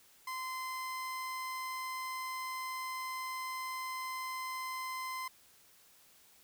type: tone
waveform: 30% pulse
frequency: 1034 Hz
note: C6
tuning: 21 cents flat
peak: -35 dBFS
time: 0.27-5.28 s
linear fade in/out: 5 ms
effects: white hiss -63 dBFS RMS until 6.43 s